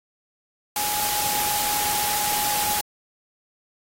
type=tone in noise; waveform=sine; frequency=834 Hz; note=G#5; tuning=7 cents sharp; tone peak=-27 dBFS; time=0.76-2.81 s; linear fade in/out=2 ms; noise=white; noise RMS=-25 dBFS; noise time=0.76-2.81 s; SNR=-5 dB; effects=AAC 48 kbps